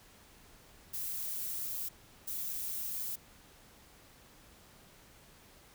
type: noise bursts at uneven times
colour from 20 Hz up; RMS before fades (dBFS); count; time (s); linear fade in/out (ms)
violet; -38; 2; 0.93-1.89 / 2.27-3.16; 10
effects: pink hiss -59 dBFS RMS until 5.74 s